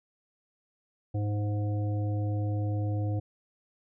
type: harmonic tone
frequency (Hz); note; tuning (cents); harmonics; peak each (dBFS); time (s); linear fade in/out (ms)
103.83; G#2; 0; 1 / 3 / 5 / 7; -27 / -37 / -41 / -44; 1.14-3.2; 10
effects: none